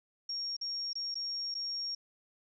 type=tone with dropouts; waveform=sine; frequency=5560 Hz; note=F8; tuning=9 cents flat; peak=-34 dBFS; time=0.29-1.95 s; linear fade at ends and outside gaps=5 ms; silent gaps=0.567-0.612 / 0.932-0.954 / 1.144-1.154 / 1.543-1.55 s; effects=none